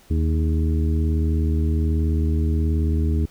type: harmonic tone with a mistuned harmonic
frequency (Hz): 78.7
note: D#2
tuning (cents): +20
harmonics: 1 / 2 / 3 / 4 / 5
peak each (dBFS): -18 / -29 / -28 / -30 / -34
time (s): 0.1-3.26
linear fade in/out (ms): 10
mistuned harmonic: 5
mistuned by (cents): +79
effects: pink hiss -53 dBFS RMS until 3.3 s